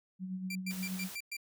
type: tone with tremolo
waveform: sine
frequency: 186.3 Hz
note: F#3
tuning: 12 cents sharp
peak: -34 dBFS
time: 0.19-1.1 s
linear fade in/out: 50 ms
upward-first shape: sine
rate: 8.4 Hz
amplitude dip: 50%
type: tone bursts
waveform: sawtooth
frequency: 2358 Hz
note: D7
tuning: 6 cents sharp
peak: -34 dBFS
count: 6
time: 0.5-1.368 s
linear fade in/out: 5 ms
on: 53 ms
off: 110 ms
type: noise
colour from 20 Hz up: white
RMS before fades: -46 dBFS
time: 0.7-1.16 s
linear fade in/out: 10 ms
effects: none